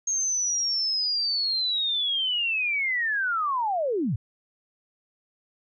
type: linear sweep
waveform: sine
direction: down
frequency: 6490 to 88.5 Hz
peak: -23 dBFS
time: 0.07-4.16 s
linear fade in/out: 5 ms
effects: none